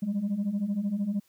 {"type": "beating tone pair", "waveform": "sine", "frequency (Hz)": [193.9, 206.9], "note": ["G3", "G#3"], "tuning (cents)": [-19, -6], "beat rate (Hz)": 13, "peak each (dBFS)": [-30, -26], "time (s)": [0.02, 1.2], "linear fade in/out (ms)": 10, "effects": ["tanh soft clip ceiling -23 dBFS", "white hiss -67 dBFS RMS until 1.28 s"]}